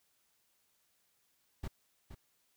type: noise with echo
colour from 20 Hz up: brown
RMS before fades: -38 dBFS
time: 1.63-1.68 s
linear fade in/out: 10 ms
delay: 470 ms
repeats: 1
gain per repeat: -10 dB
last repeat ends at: 2.15 s
effects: white hiss -75 dBFS RMS until 2.56 s

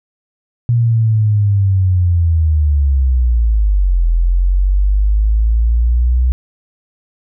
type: linear two-way sweep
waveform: sine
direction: down then up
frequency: 120 to 41.6 to 62.9 Hz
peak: -9 dBFS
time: 0.69-6.32 s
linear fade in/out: 0 ms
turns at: 4.07 s
effects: none

